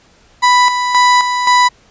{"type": "tone with tremolo", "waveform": "35% pulse", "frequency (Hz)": 989, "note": "B5", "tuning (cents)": 2, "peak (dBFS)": -5, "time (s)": [0.42, 1.69], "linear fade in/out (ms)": 20, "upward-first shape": "square", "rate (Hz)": 1.9, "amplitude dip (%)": 55, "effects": ["pink hiss -49 dBFS RMS until 1.9 s", "resampled to 16000 Hz"]}